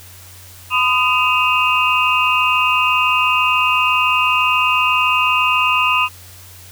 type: tone cluster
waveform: sine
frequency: 1011 / 1239 / 2538 / 2776 Hz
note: B5 / D#6 / D#7 / F7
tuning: +40 / -8 / +34 / -11 cents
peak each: -18 dBFS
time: 0.7-6.09 s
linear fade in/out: 50 ms
effects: added 91 Hz sine -41 dBFS peak until 6.71 s + white hiss -41 dBFS RMS until 6.71 s